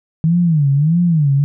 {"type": "tone with vibrato", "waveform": "sine", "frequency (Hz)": 155.8, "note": "D#3", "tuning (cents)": 3, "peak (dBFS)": -10, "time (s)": [0.24, 1.44], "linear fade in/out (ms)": 0, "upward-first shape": "sine", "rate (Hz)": 1.6, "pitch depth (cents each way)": 210, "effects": []}